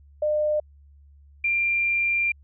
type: tone pair in turn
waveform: sine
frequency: 604 / 2381 Hz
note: D5 / D7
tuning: +48 / +23 cents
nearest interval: 2 octaves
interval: 2375 cents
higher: second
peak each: -20 dBFS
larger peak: neither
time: 0.22-0.6 / 1.44-2.32 s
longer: second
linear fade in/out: 5 ms
effects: added 71 Hz sine -49 dBFS peak until 2.43 s